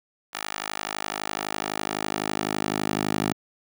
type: tone with high-pass filter sweep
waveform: 10% pulse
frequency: 51.91 Hz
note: G#1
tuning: in tune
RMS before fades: -29 dBFS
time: 0.33-3.33 s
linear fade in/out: 10 ms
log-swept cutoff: 1100 to 200 Hz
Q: 0.77
effects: none